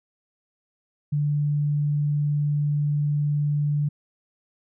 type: tone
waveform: sine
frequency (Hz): 146.83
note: D3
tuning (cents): 0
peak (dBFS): -20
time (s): 1.12-3.89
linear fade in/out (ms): 10
effects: none